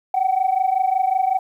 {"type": "tone pair together", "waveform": "sine", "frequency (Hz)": [745, 770.4], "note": ["F#5", "G5"], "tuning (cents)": [12, -30], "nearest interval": "minor second", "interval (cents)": 58, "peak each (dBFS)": -18, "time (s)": [0.14, 1.39], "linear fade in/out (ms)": 5, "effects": ["tanh soft clip ceiling -11 dBFS", "9-bit"]}